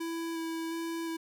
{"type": "tone with vibrato", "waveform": "square", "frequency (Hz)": 329.6, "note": "E4", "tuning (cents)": 0, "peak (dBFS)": -34, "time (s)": [0, 1.17], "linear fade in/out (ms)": 10, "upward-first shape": "square", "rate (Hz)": 1.4, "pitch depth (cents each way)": 10, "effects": []}